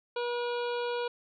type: harmonic tone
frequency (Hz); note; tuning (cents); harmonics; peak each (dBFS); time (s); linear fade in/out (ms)
481.7; B4; -43; 1 / 2 / 3 / 5 / 6 / 7 / 8 / 9; -31 / -37 / -41 / -45 / -47 / -48 / -49 / -50; 0.16-1.08; 5
effects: none